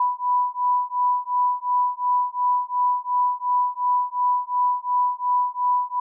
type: beating tone pair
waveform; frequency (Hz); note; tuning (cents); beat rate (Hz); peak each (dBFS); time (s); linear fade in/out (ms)
sine; 987.8 / 990.6; B5 / B5; 0 / +5; 2.8; -22; 0-6; 5
effects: none